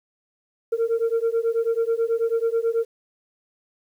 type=beating tone pair; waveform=sine; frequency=454.2 / 463.4 Hz; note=A#4 / A#4; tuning=-45 / -10 cents; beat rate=9.2 Hz; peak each=-21 dBFS; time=0.72-2.85 s; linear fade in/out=10 ms; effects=tanh soft clip ceiling -16 dBFS + 9-bit